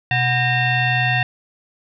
sine tone with frequency modulation, 987.8 Hz, B5, in tune, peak -15 dBFS, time 0.11-1.23 s, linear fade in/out 2 ms, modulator 862 Hz, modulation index 2.3, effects none

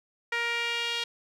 sawtooth tone with band-pass filter sweep, 470 Hz, A#4, 14 cents sharp, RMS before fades -30 dBFS, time 0.32-1.04 s, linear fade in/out 5 ms, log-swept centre 2000 to 3300 Hz, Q 2.6, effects none

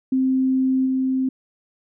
sine tone with level steps, 261.6 Hz, C4, in tune, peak -16 / -18 dBFS, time 0.12-1.29 s, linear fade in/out 5 ms, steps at 0.85 s, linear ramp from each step 20 ms, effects none

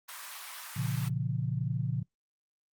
pink high-pass noise, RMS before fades -43 dBFS, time 0.08-1.09 s, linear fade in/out 10 ms, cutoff 950 Hz, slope 24 dB/octave
sine chord, Bb minor, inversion none, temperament equal with one note detuned, 116.54 / 138.59 / 170.23 Hz, Bb2 / Db3 / F3, 0 / 0 / -44 cents, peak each -33 / -32 / -36 dBFS, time 0.76-2.03 s, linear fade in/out 10 ms
effects noise-tail reverb RT60 0.1 s tail -24 dB re dry + Opus 24 kbps

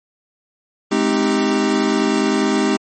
square chord, Ab major seventh, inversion none, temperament equal with one note detuned, 211.2 / 261.6 / 311.1 / 392 Hz, Ab3 / C4 / Eb4 / G4, +29 / 0 / 0 / 0 cents, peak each -21 dBFS, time 0.91-2.77 s, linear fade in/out 10 ms, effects MP3 32 kbps

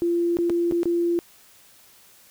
sine tone with dropouts, 343.3 Hz, F4, 30 cents flat, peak -19 dBFS, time 0.02-1.19 s, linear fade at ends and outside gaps 0 ms, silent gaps 0.37-0.387 / 0.497-0.502 / 0.712-0.722 / 0.832-0.856 s, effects white hiss -53 dBFS RMS until 2.3 s

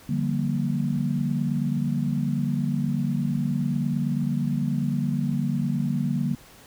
sine chord, G minor seventh, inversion second, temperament just, 147 / 176.4 / 196 / 235.2 Hz, D3 / F3 / G3 / Bb3, +2 / +18 / 0 / +16 cents, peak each -26 / -31 / -29 / -27 dBFS, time 0.09-6.35 s, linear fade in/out 5 ms, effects pink hiss -50 dBFS RMS until 6.66 s

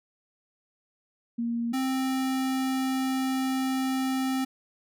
sine / square tone pair in turn, 234.1 / 262.8 Hz, A#3 / C4, +8 / +8 cents, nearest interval major second, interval 200 cents, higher second, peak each -26 dBFS, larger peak neither, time 1.38-1.73 / 1.73-4.45 s, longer second, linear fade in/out 10 ms, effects none

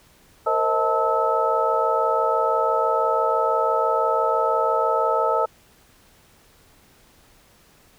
sine tone cluster, 461 / 527 / 635 / 881 / 1299 Hz, A#4 / C5 / D#5 / A5 / E6, -19 / +12 / +35 / +2 / -26 cents, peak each -25 / -26 / -24 / -24 / -23 dBFS, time 0.46-5.46 s, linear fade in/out 10 ms, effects pink hiss -55 dBFS RMS until 7.98 s

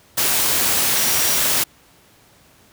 sine tone in noise, 5690 Hz, F8, 31 cents sharp, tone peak -27 dBFS, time 0.96-1.39 s, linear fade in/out 10 ms, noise white, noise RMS -18 dBFS, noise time 0.17-1.64 s, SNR -12 dB, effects pink hiss -52 dBFS RMS until 2.72 s + high-pass 60 Hz 12 dB/octave

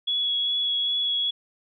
sine tone with vibrato, 3365 Hz, G#7, 22 cents sharp, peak -22 dBFS, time 0.07-1.31 s, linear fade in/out 10 ms, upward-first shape sine, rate 2.5 Hz, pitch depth 11 cents each way, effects none

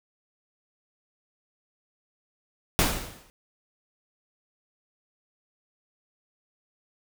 pink noise with exponential decay, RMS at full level -19 dBFS, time 2.79-3.3 s, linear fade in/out 0 ms, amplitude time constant 110 ms, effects none

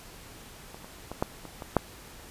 clicks, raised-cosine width 1 ms, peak -28 / -30 / -22 / -11 / -26 / -23 / -6 dBFS, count 7, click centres 0.745 / 0.845 / 1.116 / 1.225 / 1.453 / 1.622 / 1.767 s, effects pink hiss -48 dBFS RMS until 2.3 s + resampled to 32000 Hz

